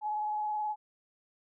sine tone with vibrato, 847 Hz, G#5, 34 cents sharp, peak -30 dBFS, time 0.01-0.76 s, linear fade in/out 50 ms, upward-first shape sine, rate 19 Hz, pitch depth 20 cents each way, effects none

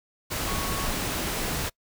sine tone in noise, 1108.7 Hz, C#6, in tune, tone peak -35 dBFS, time 0.47-0.88 s, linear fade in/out 20 ms, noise pink, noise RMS -29 dBFS, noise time 0.3-1.7 s, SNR -9 dB, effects noise-tail reverb RT60 0.1 s tail -25 dB re dry

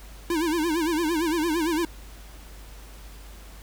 square tone with vibrato, 324.8 Hz, E4, 26 cents flat, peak -23 dBFS, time 0.3-1.85 s, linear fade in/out 2 ms, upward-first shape sine, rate 8.8 Hz, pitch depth 130 cents each way, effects added 50 Hz sine -42 dBFS peak until 3.62 s + pink hiss -49 dBFS RMS until 3.62 s

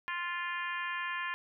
harmonic tone, 349.2 Hz, F4, in tune, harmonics 3 / 4 / 5 / 6 / 7 / 8 / 9, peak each -38 / -45 / -37 / -45 / -43 / -47 / -51 dBFS, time 0.08-1.34 s, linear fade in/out 0 ms, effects none

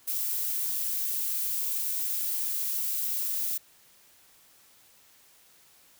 violet noise, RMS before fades -30 dBFS, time 0.07-3.58 s, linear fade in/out 10 ms, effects white hiss -59 dBFS RMS until 5.99 s

